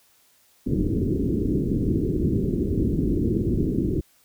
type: low-pass noise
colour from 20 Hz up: white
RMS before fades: -23 dBFS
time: 0.66-4.01 s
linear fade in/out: 10 ms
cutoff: 380 Hz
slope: 48 dB/octave
effects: white hiss -60 dBFS RMS until 4.24 s